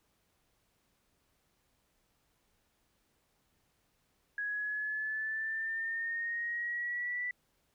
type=exponential sweep; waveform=sine; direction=up; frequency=1661.2 to 1975.5 Hz; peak=-33 dBFS; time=4.38-7.31 s; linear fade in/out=2 ms; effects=pink hiss -75 dBFS RMS until 7.74 s